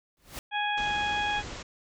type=noise with exponential growth; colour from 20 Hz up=pink; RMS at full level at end=-34 dBFS; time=0.17-0.39 s; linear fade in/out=1 ms; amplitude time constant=47 ms
type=harmonic tone; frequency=830.6 Hz; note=G#5; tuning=in tune; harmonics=1 / 2 / 3 / 4; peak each=-29 / -32 / -34 / -35 dBFS; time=0.51-1.43 s; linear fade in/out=50 ms
type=low-pass noise; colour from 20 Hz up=pink; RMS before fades=-40 dBFS; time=0.77-1.63 s; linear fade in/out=10 ms; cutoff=7500 Hz; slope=96 dB/octave
effects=none